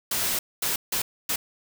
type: noise bursts at uneven times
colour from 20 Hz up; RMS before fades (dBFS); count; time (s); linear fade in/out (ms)
white; -26; 4; 0.11-0.39 / 0.62-0.76 / 0.92-1.02 / 1.29-1.36; 5
effects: none